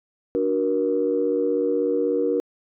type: chord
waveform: sine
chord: D augmented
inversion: none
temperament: equal with one note detuned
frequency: 293.7 / 370 / 474 Hz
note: D4 / F#4 / A#4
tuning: 0 / 0 / +29 cents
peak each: -25 / -25 / -21 dBFS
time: 0.35-2.4 s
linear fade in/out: 0 ms
effects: tanh soft clip ceiling -10 dBFS